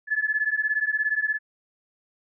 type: beating tone pair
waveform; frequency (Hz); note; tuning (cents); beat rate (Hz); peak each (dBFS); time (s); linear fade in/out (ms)
sine; 1714 / 1731; A6 / A6; -46 / -29; 17; -25; 0.07-1.39; 50
effects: none